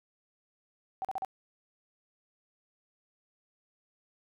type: tone bursts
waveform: sine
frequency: 766 Hz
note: G5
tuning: 40 cents flat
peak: -31 dBFS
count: 4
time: 1.02-1.248 s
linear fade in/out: 0 ms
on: 27 ms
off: 40 ms
effects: none